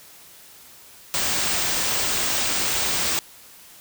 white band-stop noise, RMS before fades -23 dBFS, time 1.14-3.19 s, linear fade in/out 0 ms, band 9300 to 15000 Hz, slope 96 dB/octave, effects white hiss -47 dBFS RMS until 3.8 s

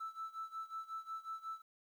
triangle tone with tremolo, 1318.5 Hz, E6, in tune, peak -36 dBFS, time 0-1.62 s, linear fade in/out 10 ms, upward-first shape sine, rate 5.5 Hz, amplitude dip 90%, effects tanh soft clip ceiling -37 dBFS + 12-bit

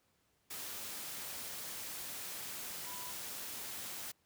sine tone in noise, 987.8 Hz, B5, in tune, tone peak -49 dBFS, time 2.86-3.12 s, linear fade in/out 10 ms, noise white, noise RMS -44 dBFS, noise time 0.5-4.12 s, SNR -8 dB, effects pink hiss -75 dBFS RMS until 4.25 s + high-pass 60 Hz 12 dB/octave

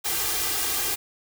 white noise with comb filter, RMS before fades -26 dBFS, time 0.04-0.96 s, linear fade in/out 20 ms, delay 2.5 ms, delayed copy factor +0.8, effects none

